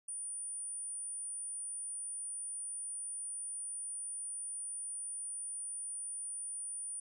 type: tone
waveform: sine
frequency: 9397 Hz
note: D9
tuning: in tune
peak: -39 dBFS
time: 0.08-7 s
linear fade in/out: 5 ms
effects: none